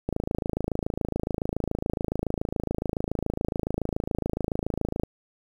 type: click train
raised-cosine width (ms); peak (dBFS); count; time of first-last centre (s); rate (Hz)
2; -13; 135; 0.09-5.035; 27.1
effects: 8-bit